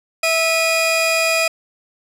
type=tone pair together; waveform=sawtooth; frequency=653 / 2463 Hz; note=E5 / D#7; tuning=-17 / -18 cents; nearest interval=octave + major seventh; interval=2299 cents; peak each=-14 dBFS; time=0.23-1.48 s; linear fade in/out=5 ms; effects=low-pass 12000 Hz 12 dB/octave